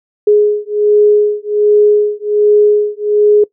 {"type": "beating tone pair", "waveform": "sine", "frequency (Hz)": [417.1, 418.4], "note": ["G#4", "G#4"], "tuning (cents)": [7, 13], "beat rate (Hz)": 1.3, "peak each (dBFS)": -10, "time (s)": [0.27, 3.44], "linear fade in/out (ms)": 5, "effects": ["noise-tail reverb RT60 0.1 s tail -20 dB re dry"]}